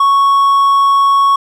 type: tone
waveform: triangle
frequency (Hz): 1108.7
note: C#6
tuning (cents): 0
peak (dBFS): -5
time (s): 0-1.36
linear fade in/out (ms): 5
effects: none